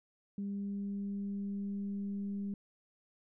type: tone with frequency modulation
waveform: sine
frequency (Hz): 200.1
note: G3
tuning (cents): +36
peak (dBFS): -35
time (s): 0.38-2.54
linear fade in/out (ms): 2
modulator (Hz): 200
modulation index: 0.21
effects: none